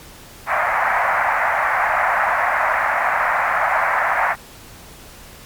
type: band-pass noise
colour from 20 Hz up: pink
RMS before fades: -18 dBFS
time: 0.46-4.36 s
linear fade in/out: 50 ms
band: 650 to 2100 Hz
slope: 48 dB/octave
effects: pink hiss -41 dBFS RMS until 5.45 s + MP3 96 kbps